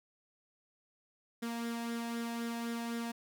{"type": "tone with flanger", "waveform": "sawtooth", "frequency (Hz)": 233.1, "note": "A#3", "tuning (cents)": 0, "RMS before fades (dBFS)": -38, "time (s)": [1.42, 3.12], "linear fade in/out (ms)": 10, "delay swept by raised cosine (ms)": [0.55, 1.18], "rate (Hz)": 3.9, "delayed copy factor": 0.5, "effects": []}